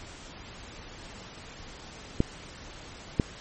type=clicks; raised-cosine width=3 ms; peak=-8 dBFS; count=2; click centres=2.204 / 3.198 s; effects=pink hiss -45 dBFS RMS until 3.4 s + MP3 32 kbps